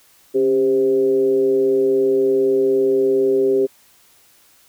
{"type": "tone with frequency modulation", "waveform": "sine", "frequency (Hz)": 396.7, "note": "G4", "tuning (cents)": 21, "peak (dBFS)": -13, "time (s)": [0.34, 3.67], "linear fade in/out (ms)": 20, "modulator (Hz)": 124, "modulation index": 0.56, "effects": ["white hiss -53 dBFS RMS until 4.68 s"]}